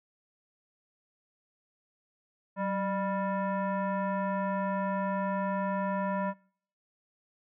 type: tone with frequency modulation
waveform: sine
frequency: 189.9 Hz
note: F#3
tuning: 45 cents sharp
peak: -28 dBFS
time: 2.56-6.34 s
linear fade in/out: 50 ms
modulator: 790 Hz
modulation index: 1.3
effects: noise-tail reverb RT60 0.6 s tail -25 dB re dry